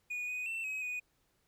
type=tone with pitch steps; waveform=triangle; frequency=2459 / 2489 / 2684 / 2543 / 2478 Hz; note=D#7 / D#7 / E7 / D#7 / D#7; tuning=-21 / 0 / +31 / +37 / -8 cents; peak=-34 dBFS; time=0.1-1 s; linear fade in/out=10 ms; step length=180 ms; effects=pink hiss -75 dBFS RMS until 1.47 s